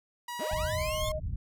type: tone with pitch glide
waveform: sawtooth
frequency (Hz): 964 to 1069.6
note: B5 to C6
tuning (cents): -42 to +38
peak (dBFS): -32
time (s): 0.28-1.12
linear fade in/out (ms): 5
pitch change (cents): +180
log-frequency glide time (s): 0.65-0.93
type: linear sweep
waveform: sawtooth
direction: up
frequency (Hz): 160 to 3583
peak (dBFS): -34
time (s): 0.39-1.09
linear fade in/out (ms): 5
type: tone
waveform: sine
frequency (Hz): 620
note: D#5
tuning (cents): -6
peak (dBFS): -32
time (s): 0.4-1.2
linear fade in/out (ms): 20
type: low-pass noise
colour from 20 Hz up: white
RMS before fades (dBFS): -35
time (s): 0.51-1.36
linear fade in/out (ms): 5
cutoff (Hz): 120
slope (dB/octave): 24
effects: none